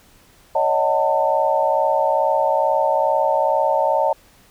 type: chord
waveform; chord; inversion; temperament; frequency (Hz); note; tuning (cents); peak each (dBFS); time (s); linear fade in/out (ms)
sine; D# half-diminished seventh; third; just; 560 / 622.3 / 746.7 / 896; C#5 / D#5 / F#5 / A5; +18 / 0 / +16 / +31; -21 / -20 / -24 / -19; 0.55-4.13; 5
effects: pink hiss -52 dBFS RMS until 4.5 s